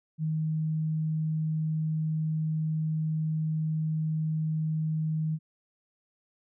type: tone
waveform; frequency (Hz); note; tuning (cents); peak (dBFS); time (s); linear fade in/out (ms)
sine; 157; D#3; +16; -26; 0.18-5.39; 50
effects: none